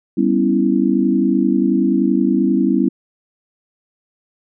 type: chord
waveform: sine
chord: C# half-diminished seventh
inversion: second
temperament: equal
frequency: 196 / 246.9 / 277.2 / 329.6 Hz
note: G3 / B3 / C#4 / E4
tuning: 0 / 0 / 0 / 0 cents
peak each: -18 dBFS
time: 0.17-2.89 s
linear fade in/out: 10 ms
effects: none